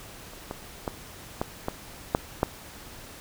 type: clicks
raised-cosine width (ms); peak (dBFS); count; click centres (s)
1; -30 / -19 / -14 / -12 / -13 / -6 / -7; 7; 0.335 / 0.511 / 0.878 / 1.415 / 1.684 / 2.149 / 2.431
effects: pink hiss -45 dBFS RMS until 3.2 s